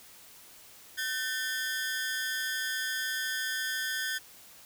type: ring-modulated tone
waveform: sawtooth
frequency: 1661.2 Hz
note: G#6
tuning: in tune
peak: -24 dBFS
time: 0.97-4.19 s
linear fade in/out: 20 ms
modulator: 133 Hz
effects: white hiss -53 dBFS RMS until 4.65 s